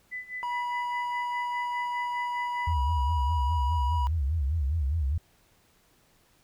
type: tone with tremolo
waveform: sine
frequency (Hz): 2000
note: B6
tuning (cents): +21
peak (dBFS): -32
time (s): 0.11-2.74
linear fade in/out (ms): 20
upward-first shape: sine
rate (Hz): 4.9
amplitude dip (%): 85
type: tone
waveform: triangle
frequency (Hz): 970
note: B5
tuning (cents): -31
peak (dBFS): -27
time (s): 0.43-4.07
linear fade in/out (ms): 0
type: tone with vibrato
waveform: sine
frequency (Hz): 74.5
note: D2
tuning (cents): +25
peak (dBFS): -24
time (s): 2.67-5.18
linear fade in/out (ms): 5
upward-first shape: sine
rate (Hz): 4.9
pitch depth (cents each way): 210
effects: pink hiss -64 dBFS RMS until 6.43 s